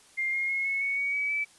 sine tone with pitch steps, 2111 / 2138 / 2165 / 2193 / 2221 / 2249 / 2278 / 2307 Hz, C7 / C7 / C#7 / C#7 / C#7 / C#7 / C#7 / D7, +15 / +37 / -41 / -19 / +3 / +24 / +47 / -31 cents, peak -26 dBFS, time 0.17-1.45 s, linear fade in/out 20 ms, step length 160 ms, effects white hiss -57 dBFS RMS until 1.58 s + resampled to 24000 Hz

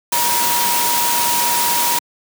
sine tone in noise, 953 Hz, A#5, 38 cents sharp, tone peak -19 dBFS, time 0.12-1.99 s, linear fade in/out 5 ms, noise white, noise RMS -18 dBFS, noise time 0.12-1.99 s, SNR -4 dB, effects high-pass 150 Hz 12 dB/octave

